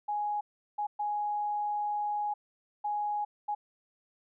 sine tone bursts at uneven times, 832 Hz, G#5, 3 cents sharp, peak -29 dBFS, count 5, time 0.08-0.41 / 0.78-0.87 / 0.99-2.34 / 2.84-3.25 / 3.48-3.55 s, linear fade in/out 10 ms, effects none

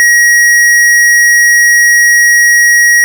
sine tone with tanh clipping, 1900 Hz, A#6, 33 cents sharp, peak -5 dBFS, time 0-3.04 s, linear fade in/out 0 ms, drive 17 dB, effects none

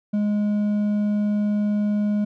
triangle tone with hard clipping, 207.7 Hz, G#3, in tune, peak -20 dBFS, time 0.13-2.25 s, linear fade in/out 10 ms, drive 7 dB, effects none

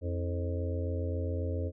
harmonic tone with a mistuned harmonic, 87.31 Hz, F2, in tune, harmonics 1 / 3 / 4 / 5 / 6 / 7, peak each -31 / -41 / -43 / -41 / -40 / -46 dBFS, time 0.01-1.72 s, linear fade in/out 50 ms, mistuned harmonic 4, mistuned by -120 cents, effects none

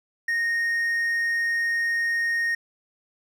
triangle tone, 1856 Hz, A#6, 8 cents flat, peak -20 dBFS, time 0.28-2.55 s, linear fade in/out 5 ms, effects none

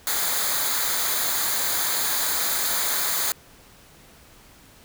white noise with comb filter, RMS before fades -24 dBFS, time 0.07-3.32 s, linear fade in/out 0 ms, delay 0.36 ms, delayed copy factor -0.65, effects pink hiss -51 dBFS RMS until 4.84 s

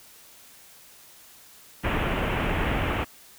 pink low-pass noise, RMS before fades -26 dBFS, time 1.83-3.05 s, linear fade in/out 20 ms, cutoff 3000 Hz, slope 48 dB/octave, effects white hiss -51 dBFS RMS until 3.38 s

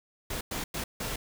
pink noise bursts at uneven times, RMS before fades -34 dBFS, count 4, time 0.3-0.41 / 0.51-0.64 / 0.74-0.84 / 1-1.16 s, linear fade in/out 5 ms, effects none

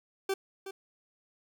40% pulse tone with echo, 387.6 Hz, G4, 20 cents flat, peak -27 dBFS, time 0.29-0.34 s, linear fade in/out 5 ms, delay 370 ms, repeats 1, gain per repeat -11 dB, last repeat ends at 0.71 s, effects none

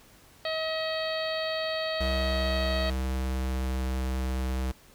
harmonic tone, 637 Hz, D#5, 41 cents sharp, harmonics 1 / 2 / 3 / 4 / 5 / 6 / 7, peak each -30 / -39 / -37 / -41 / -40 / -39 / -38 dBFS, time 0.45-2.9 s, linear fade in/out 2 ms
square tone with pitch glide, 65.41 to 64.62 Hz, C2 to C2, 0 to -21 cents, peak -28 dBFS, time 2-4.72 s, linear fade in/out 10 ms, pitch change -21 cents, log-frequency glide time 2.19-4.01 s
effects pink hiss -56 dBFS RMS until 4.94 s

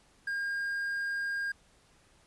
triangle tone, 1614 Hz, G#6, 50 cents flat, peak -29 dBFS, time 0.27-1.52 s, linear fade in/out 5 ms, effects pink hiss -64 dBFS RMS until 2.26 s + resampled to 24000 Hz

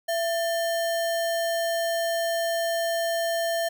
sine tone with sample-and-hold, 670 Hz, E5, 28 cents sharp, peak -23 dBFS, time 0.08-3.69 s, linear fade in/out 10 ms, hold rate 2450 Hz, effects none

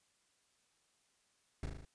brown noise with echo, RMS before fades -38 dBFS, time 1.63-1.66 s, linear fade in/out 2 ms, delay 38 ms, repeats 5, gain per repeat -3 dB, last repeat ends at 1.85 s, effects white hiss -75 dBFS RMS until 1.94 s + resampled to 22050 Hz

